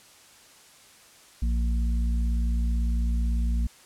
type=harmonic tone; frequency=58 Hz; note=A#1; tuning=8 cents flat; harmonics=1 / 3 / 4; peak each=-22 / -38 / -36 dBFS; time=1.42-3.67 s; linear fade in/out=5 ms; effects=white hiss -53 dBFS RMS until 3.85 s + low-pass 10000 Hz 12 dB/octave